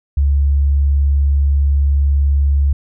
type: tone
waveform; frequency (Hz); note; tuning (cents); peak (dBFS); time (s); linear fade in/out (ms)
sine; 70.4; C#2; +27; -10; 0.17-2.73; 5
effects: none